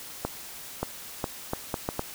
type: accelerating click train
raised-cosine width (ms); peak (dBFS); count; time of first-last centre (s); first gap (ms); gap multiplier
1; -13; 7; 0.25-1.994; 580; 0.71
effects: white hiss -42 dBFS RMS until 2.14 s